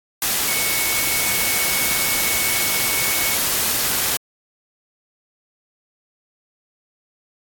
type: tone in noise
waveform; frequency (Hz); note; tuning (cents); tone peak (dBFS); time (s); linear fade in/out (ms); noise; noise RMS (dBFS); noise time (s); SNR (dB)
sine; 2217; C#7; 0; -25; 0.48-3.35; 2; white; -20; 0.22-4.17; -8
effects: AAC 64 kbps